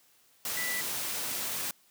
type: tone in noise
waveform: sine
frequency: 1975.5 Hz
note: B6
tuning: in tune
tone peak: -33 dBFS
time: 0.57-0.81 s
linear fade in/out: 2 ms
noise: white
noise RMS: -34 dBFS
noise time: 0.45-1.71 s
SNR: -2 dB
effects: white hiss -64 dBFS RMS until 1.9 s + high-pass 100 Hz 12 dB/octave